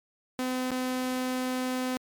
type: tone with dropouts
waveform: sawtooth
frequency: 255 Hz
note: C4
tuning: 44 cents flat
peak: -24 dBFS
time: 0.39-1.97 s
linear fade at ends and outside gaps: 0 ms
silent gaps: 0.706-0.715 s
effects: MP3 96 kbps